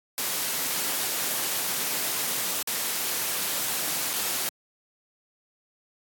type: noise with dropouts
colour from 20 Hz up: white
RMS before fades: -28 dBFS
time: 0.18-4.49 s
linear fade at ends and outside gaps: 0 ms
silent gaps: 2.626-2.674 / 4.132-4.137 s
effects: high-pass 150 Hz 12 dB/octave + AAC 64 kbps